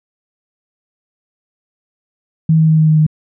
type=tone with pitch steps; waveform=sine; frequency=160 / 158.89 / 157.8 / 156.71 / 155.62 / 154.55 Hz; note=D#3 / D#3 / D#3 / D#3 / D#3 / D#3; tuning=+49 / +37 / +25 / +13 / +1 / -11 cents; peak=-7 dBFS; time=2.49-3.066 s; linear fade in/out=5 ms; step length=96 ms; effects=none